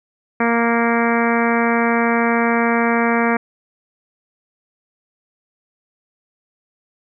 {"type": "harmonic tone with a mistuned harmonic", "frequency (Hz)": 233.1, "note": "A#3", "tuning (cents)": 0, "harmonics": [1, 2, 3, 4, 5, 6, 7, 8, 9, 10], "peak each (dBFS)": [-18, -21, -23, -24, -25, -26, -26, -27, -28, -28], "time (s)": [0.4, 3.37], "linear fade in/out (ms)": 5, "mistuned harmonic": 10, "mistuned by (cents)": -19, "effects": []}